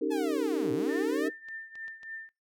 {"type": "chord", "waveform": "sine", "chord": "Eb dominant seventh", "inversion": "third", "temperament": "equal with one note detuned", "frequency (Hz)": [277.2, 311.1, 392, 456.3], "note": ["Db4", "Eb4", "G4", "Bb4"], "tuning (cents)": [0, 0, 0, -37], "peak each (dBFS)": [-34, -31, -34, -31], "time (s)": [0.01, 1.3], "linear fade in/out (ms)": 10}
{"type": "linear two-way sweep", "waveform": "sawtooth", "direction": "down then up", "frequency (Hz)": [880, 110.3, 667], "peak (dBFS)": -33, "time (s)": [0.1, 1.29], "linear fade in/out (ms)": 20, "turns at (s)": 0.72}
{"type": "tone with tremolo", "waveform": "sine", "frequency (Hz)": 1794, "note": "A6", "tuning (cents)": 33, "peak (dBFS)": -36, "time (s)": [0.89, 2.29], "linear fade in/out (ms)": 0, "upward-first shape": "triangle", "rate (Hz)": 3.4, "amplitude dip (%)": 85}
{"type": "clicks", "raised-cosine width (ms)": 0.2, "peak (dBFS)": -36, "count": 6, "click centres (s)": [0.992, 1.102, 1.486, 1.755, 1.881, 2.032]}
{"effects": ["noise-tail reverb RT60 0.2 s tail -22 dB re dry"]}